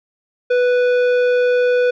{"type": "tone with tanh clipping", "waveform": "sine", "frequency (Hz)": 493.9, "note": "B4", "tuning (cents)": 0, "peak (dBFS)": -14, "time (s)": [0.5, 1.91], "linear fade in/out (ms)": 10, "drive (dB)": 12, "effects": []}